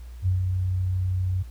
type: tone with ADSR envelope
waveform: sine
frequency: 92.5 Hz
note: F#2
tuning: in tune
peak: -18 dBFS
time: 0.22-1.43 s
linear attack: 49 ms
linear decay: 130 ms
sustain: -4 dB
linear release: 13 ms
effects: added 60 Hz sine -37 dBFS peak until 1.5 s + pink hiss -57 dBFS RMS until 1.5 s